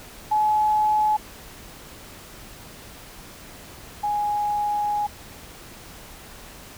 sine tone pair in turn, 852 / 831.1 Hz, G#5 / G#5, +44 / +1 cents, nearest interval unison, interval 43 cents, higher first, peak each -17 / -21 dBFS, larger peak first, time 0.31-1.17 / 4.03-5.07 s, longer second, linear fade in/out 10 ms, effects pink hiss -43 dBFS RMS until 6.77 s

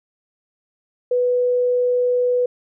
sine tone, 493.9 Hz, B4, in tune, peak -15 dBFS, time 1.11-2.46 s, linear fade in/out 5 ms, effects none

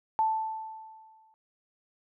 sine tone with exponential decay, 880 Hz, A5, in tune, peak -21 dBFS, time 0.19-1.34 s, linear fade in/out 0 ms, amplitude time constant 250 ms, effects none

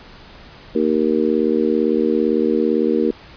harmonic tone, 77.78 Hz, D#2, in tune, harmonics 3 / 4 / 5 / 6, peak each -20 / -20 / -20 / -20 dBFS, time 0.75-3.11 s, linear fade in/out 5 ms, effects pink hiss -42 dBFS RMS until 3.36 s + resampled to 11025 Hz

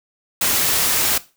white noise, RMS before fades -18 dBFS, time 0.41-1.18 s, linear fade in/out 5 ms, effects noise-tail reverb RT60 0.3 s tail -17 dB re dry

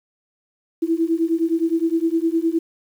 sine beating tone pair, 324.8 / 334.5 Hz, E4 / E4, -26 / +25 cents, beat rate 9.7 Hz, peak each -20 dBFS, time 0.82-2.59 s, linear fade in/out 10 ms, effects 8-bit

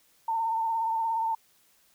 sine tone with vibrato, 903 Hz, A5, 45 cents sharp, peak -25 dBFS, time 0.28-1.35 s, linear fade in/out 5 ms, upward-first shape triangle, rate 17 Hz, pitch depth 44 cents each way, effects white hiss -64 dBFS RMS until 1.94 s

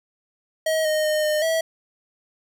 square tone with pitch steps, 635 / 618 / 613 / 609 / 650 Hz, D#5 / D#5 / D#5 / D#5 / E5, +35 / -12 / -26 / -37 / -24 cents, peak -20 dBFS, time 0.66-1.61 s, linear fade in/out 5 ms, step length 190 ms, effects none

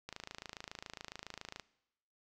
click train, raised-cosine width 0.2 ms, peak -26 dBFS, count 42, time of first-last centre 0.09-1.597 s, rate 27.2 Hz, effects noise-tail reverb RT60 0.9 s tail -21 dB re dry

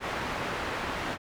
white low-pass noise, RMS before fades -33 dBFS, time 0-1.18 s, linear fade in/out 50 ms, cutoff 1700 Hz, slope 12 dB/octave, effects none

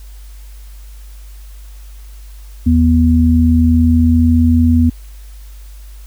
sine tone pair together, 81.29 / 243.6 Hz, E2 / B3, -24 / -24 cents, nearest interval octave + perfect fifth, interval 1900 cents, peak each -10 dBFS, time 2.66-4.9 s, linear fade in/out 10 ms, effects added 50 Hz sine -31 dBFS peak until 6.06 s + white hiss -47 dBFS RMS until 6.06 s

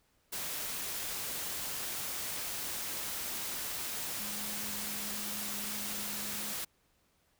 sine tone in noise, 207.7 Hz, G#3, in tune, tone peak -47 dBFS, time 4.19-6.53 s, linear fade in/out 10 ms, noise white, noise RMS -38 dBFS, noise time 0.32-6.65 s, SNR -12 dB, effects pink hiss -72 dBFS RMS until 7.39 s

